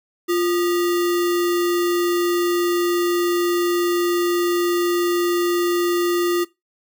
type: tone with sample-and-hold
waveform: sine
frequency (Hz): 349.2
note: F4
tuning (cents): 0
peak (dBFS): -16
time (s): 0.28-6.45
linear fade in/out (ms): 20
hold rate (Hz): 1575
effects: noise-tail reverb RT60 0.2 s tail -19 dB re dry